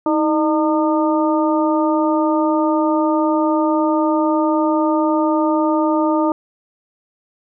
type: harmonic tone with a mistuned harmonic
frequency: 303.6 Hz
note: D#4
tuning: 42 cents flat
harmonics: 1 / 2 / 3 / 4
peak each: -16 / -20 / -21 / -24 dBFS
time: 0.06-6.32 s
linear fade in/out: 2 ms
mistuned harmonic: 1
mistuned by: +73 cents
effects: none